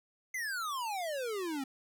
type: exponential sweep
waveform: square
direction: down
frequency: 2100 to 260 Hz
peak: -35 dBFS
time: 0.34-1.64 s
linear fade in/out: 5 ms
effects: none